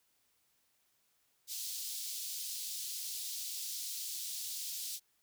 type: high-pass noise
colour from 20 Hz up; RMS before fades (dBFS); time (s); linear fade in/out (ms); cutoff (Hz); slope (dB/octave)
pink; -41; 1.47-5; 50; 3900; 24
effects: white hiss -75 dBFS RMS until 5.22 s